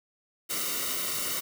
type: noise with comb filter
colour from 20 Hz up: white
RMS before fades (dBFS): -31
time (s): 0.49-1.41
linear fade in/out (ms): 20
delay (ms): 1.2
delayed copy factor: -0.7
effects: none